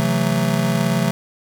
square chord, F# half-diminished seventh, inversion second, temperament just, 133.2 / 166.5 / 185 / 222 Hz, C3 / E3 / F#3 / A3, +31 / +18 / 0 / +16 cents, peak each -23 dBFS, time 0-1.11 s, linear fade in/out 0 ms, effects none

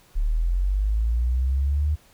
sine linear sweep, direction up, 35.29 to 76.4 Hz, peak -19 dBFS, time 0.15-1.96 s, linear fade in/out 20 ms, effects pink hiss -56 dBFS RMS until 2.13 s

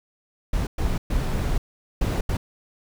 brown noise bursts at uneven times, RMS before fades -23 dBFS, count 5, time 0.53-0.67 / 0.78-0.98 / 1.1-1.58 / 2.01-2.21 / 2.29-2.37 s, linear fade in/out 5 ms, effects none

